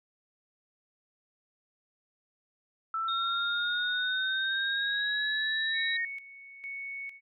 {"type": "exponential sweep", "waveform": "sine", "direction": "up", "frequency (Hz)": [1318.5, 1864.7], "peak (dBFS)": -29, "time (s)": [2.94, 6.05], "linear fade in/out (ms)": 2}
{"type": "tone with pitch glide", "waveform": "sine", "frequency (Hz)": [3694, 3866], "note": ["A#7", "B7"], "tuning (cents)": [-16, -38], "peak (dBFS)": -32, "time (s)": [3.08, 5.97], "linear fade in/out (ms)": 5, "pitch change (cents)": 78, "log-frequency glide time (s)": [4.37, 5.24]}
{"type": "tone with tremolo", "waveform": "sine", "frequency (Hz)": 2217, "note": "C#7", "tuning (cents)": 0, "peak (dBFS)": -36, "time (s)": [5.73, 7.21], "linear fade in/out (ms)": 50, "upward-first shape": "square", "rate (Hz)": 1.1, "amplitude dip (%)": 70}
{"effects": []}